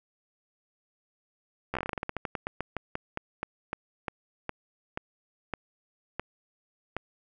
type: slowing click train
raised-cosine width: 0.5 ms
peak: -16 dBFS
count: 28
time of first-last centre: 1.74-6.966 s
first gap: 13 ms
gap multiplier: 1.17
effects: none